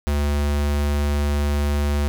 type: tone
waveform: square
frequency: 72.6 Hz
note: D2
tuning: 19 cents flat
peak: -19 dBFS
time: 0.07-2.08 s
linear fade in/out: 0 ms
effects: none